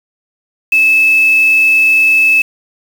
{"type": "tone with quantisation", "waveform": "sine", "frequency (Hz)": 2611, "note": "E7", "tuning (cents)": -17, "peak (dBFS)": -6, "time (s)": [0.72, 2.42], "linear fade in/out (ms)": 5, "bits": 4, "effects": []}